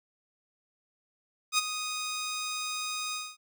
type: tone with ADSR envelope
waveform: 10% pulse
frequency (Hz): 1244.5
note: D#6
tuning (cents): 0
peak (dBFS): -13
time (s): 1.52-3.37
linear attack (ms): 62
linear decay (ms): 21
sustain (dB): -11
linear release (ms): 230
effects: none